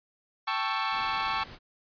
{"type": "chord", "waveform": "sawtooth", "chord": "A dominant seventh", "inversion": "third", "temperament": "equal with one note detuned", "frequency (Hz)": [784, 880, 1108.7, 1329.2], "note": ["G5", "A5", "C#6", "E6"], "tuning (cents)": [0, 0, 0, 14], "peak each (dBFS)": [-32, -29, -27, -30], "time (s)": [0.47, 1.44], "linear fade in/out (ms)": 10}
{"type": "noise", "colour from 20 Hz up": "pink", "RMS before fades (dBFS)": -46, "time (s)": [0.91, 1.59], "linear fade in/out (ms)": 50}
{"effects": ["resampled to 11025 Hz"]}